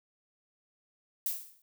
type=noise with exponential decay; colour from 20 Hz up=violet; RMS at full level=-29 dBFS; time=1.26-1.62 s; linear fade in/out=2 ms; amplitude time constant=77 ms; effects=none